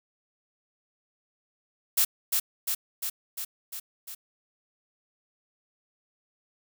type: noise with echo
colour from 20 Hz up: blue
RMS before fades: -22 dBFS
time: 1.97-2.05 s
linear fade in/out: 10 ms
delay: 350 ms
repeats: 6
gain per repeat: -3 dB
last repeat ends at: 4.15 s
effects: none